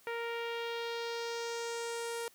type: tone with low-pass filter sweep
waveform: sawtooth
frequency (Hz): 466.2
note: A#4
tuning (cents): 0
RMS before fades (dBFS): -38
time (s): 0.07-2.28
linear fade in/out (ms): 0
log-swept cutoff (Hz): 2200 to 11000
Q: 1.9
effects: white hiss -63 dBFS RMS until 2.34 s + high-pass 80 Hz 12 dB/octave